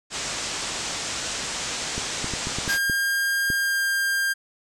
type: low-pass noise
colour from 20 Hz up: white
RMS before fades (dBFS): -30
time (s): 0.1-2.79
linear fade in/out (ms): 50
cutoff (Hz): 8100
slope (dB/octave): 48
type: clicks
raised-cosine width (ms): 3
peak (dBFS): -17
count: 8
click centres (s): 1.98 / 2.244 / 2.337 / 2.471 / 2.586 / 2.678 / 2.898 / 3.502
type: tone with pitch glide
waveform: 45% pulse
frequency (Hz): 1609 to 1599.7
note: G6 to G6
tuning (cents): +45 to +35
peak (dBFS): -21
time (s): 2.68-4.34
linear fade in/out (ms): 20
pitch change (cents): -10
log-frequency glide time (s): 3.53-3.82
effects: none